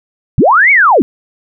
sine linear two-way sweep, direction up then down, 80.1 to 2300 to 202.4 Hz, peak -4 dBFS, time 0.38-1.02 s, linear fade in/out 0 ms, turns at 0.71 s, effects none

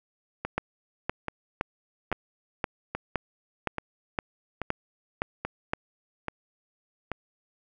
two click trains, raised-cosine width 0.5 ms, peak -11 / -15 dBFS, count 11 / 9, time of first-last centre 0.58-5.735 / 0.45-7.117 s, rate 1.94 / 1.2 Hz, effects none

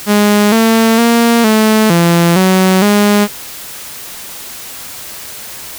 sawtooth tone with pitch steps, 207.2 / 225.2 / 233.4 / 217.4 / 170.4 / 187.4 / 206 Hz, G#3 / A3 / A#3 / A3 / F3 / F#3 / G#3, -4 / +40 / +2 / -21 / -42 / +22 / -14 cents, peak -3 dBFS, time 0.06-3.28 s, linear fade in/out 50 ms, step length 460 ms, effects white hiss -28 dBFS RMS until 5.78 s

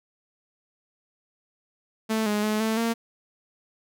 sawtooth tone with pitch steps, 220.3 / 208.9 / 213.8 / 221.2 / 229.9 Hz, A3 / G#3 / A3 / A3 / A#3, +2 / +10 / -49 / +9 / -24 cents, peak -19 dBFS, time 2.09-2.94 s, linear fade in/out 20 ms, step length 170 ms, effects none

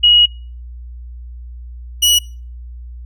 sine / sawtooth tone pair in turn, 2898 / 2927 Hz, F#7 / F#7, -37 / -19 cents, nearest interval unison, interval 18 cents, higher second, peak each -6 dBFS, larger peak neither, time 0.03-0.26 / 2.02-2.19 s, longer first, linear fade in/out 10 ms, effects noise-tail reverb RT60 0.4 s tail -26 dB re dry + added 60 Hz sine -29 dBFS peak until 3.05 s

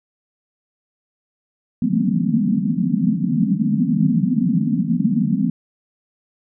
white band-pass noise, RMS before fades -18 dBFS, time 1.82-5.5 s, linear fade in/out 2 ms, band 150 to 260 Hz, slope 96 dB/octave, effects none

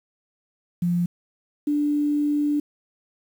sine tone pair in turn, 174.61 / 293.7 Hz, F3 / D4, 0 / 0 cents, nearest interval major sixth, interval 900 cents, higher second, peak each -19 dBFS, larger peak neither, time 0.82-1.06 / 1.67-2.6 s, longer second, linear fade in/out 5 ms, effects 8-bit

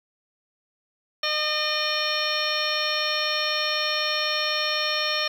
harmonic tone, 608 Hz, D#5, 40 cents flat, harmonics 1 / 2 / 3 / 4 / 5 / 6 / 7 / 9, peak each -31 / -31 / -31 / -31 / -31 / -31 / -31 / -31 dBFS, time 1.23-5.28 s, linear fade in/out 5 ms, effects 8-bit

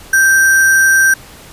sine tone with sample-and-hold, 1568 Hz, G6, in tune, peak -6 dBFS, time 0.13-1.14 s, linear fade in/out 5 ms, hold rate 7350 Hz, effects pink hiss -37 dBFS RMS until 1.52 s + resampled to 32000 Hz

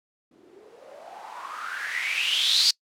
violet noise with low-pass filter sweep, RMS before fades -28 dBFS, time 0.31-2.71 s, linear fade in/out 5 ms, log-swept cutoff 280 to 4700 Hz, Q 7.4, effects noise-tail reverb RT60 0.1 s tail -25 dB re dry

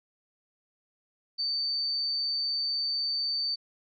sine tone, 4572 Hz, D8, 47 cents flat, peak -27 dBFS, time 1.38-3.56 s, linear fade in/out 20 ms, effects none

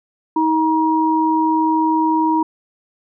sine tone pair together, 317.3 / 950.8 Hz, D#4 / A#5, +34 / +34 cents, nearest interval octave + perfect fifth, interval 1900 cents, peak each -16 dBFS, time 0.36-2.43 s, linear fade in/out 5 ms, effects none

